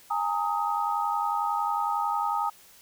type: tone cluster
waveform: sine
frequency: 821 / 912 / 1256 Hz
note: G#5 / A#5 / D#6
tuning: -20 / -38 / +16 cents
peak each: -29 dBFS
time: 0.1-2.5 s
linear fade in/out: 10 ms
effects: white hiss -54 dBFS RMS until 2.81 s